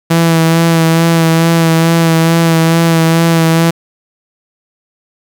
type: tone with vibrato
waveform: sawtooth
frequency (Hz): 164.81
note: E3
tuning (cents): 0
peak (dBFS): -3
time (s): 0.1-3.71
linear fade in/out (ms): 10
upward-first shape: sine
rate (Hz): 2.3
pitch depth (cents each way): 22
effects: 7-bit